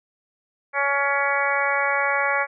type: harmonic tone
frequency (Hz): 280.6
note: C#4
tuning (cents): +21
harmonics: 2 / 3 / 4 / 5 / 6 / 7 / 8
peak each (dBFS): -27 / -27 / -27 / -27 / -27 / -27 / -27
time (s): 0.73-2.47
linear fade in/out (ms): 50
effects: none